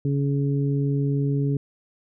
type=harmonic tone; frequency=140.5 Hz; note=C#3; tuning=24 cents sharp; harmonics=1 / 2 / 3; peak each=-21 / -27 / -31 dBFS; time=0.05-1.57 s; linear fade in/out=2 ms; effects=none